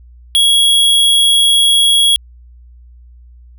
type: tone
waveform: square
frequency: 3322 Hz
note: G#7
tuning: in tune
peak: -8 dBFS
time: 0.35-2.16 s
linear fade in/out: 0 ms
effects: added 60 Hz sine -37 dBFS peak until 3.58 s